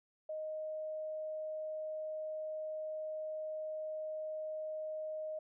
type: tone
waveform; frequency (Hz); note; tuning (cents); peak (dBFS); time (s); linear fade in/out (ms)
sine; 622.3; D#5; 0; -38; 0.29-5.39; 5
effects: none